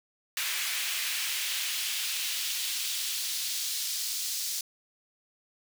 pink noise with high-pass filter sweep, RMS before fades -32 dBFS, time 0.37-4.61 s, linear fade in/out 2 ms, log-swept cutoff 2100 to 5000 Hz, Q 1.3, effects none

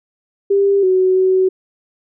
sine tone with pitch steps, 397.5 / 372.9 / 375.2 Hz, G4 / F#4 / F#4, +24 / +14 / +24 cents, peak -10 dBFS, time 0.5-1.49 s, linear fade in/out 10 ms, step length 330 ms, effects none

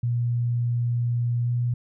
sine tone with pitch glide, 119.8 to 121.12 Hz, A#2 to B2, +48 to -33 cents, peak -21 dBFS, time 0.03-1.74 s, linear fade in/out 5 ms, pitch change +19 cents, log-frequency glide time 1.44-1.49 s, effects none

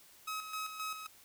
sawtooth tone with tremolo, 1276 Hz, D#6, 43 cents sharp, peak -33 dBFS, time 0.27-1.07 s, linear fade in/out 10 ms, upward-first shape square, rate 3.8 Hz, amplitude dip 55%, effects white hiss -60 dBFS RMS until 1.24 s

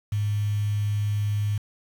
sine tone with quantisation, 103.83 Hz, G#2, in tune, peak -22 dBFS, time 0.12-1.58 s, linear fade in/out 5 ms, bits 7, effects none

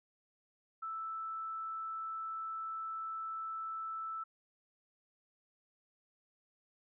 sine tone, 1318.5 Hz, E6, in tune, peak -38 dBFS, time 0.82-4.24 s, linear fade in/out 10 ms, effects none

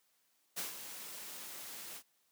white noise with ADSR envelope, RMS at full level -38 dBFS, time 0.56-2.03 s, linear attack 21 ms, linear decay 140 ms, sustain -9 dB, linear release 66 ms, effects white hiss -75 dBFS RMS until 2.31 s + high-pass 150 Hz 12 dB/octave

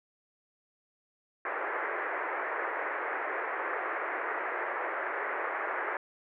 white band-pass noise, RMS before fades -34 dBFS, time 1.45-5.97 s, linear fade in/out 2 ms, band 350 to 2000 Hz, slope 48 dB/octave, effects none

